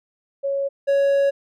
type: tone pair in turn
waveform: sine / triangle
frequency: 554 / 557 Hz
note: C#5 / C#5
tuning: -1 / +8 cents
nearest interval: unison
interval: 9 cents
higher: second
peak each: -20 / -13 dBFS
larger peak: second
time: 0.43-0.69 / 0.87-1.31 s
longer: second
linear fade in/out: 20 ms
effects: none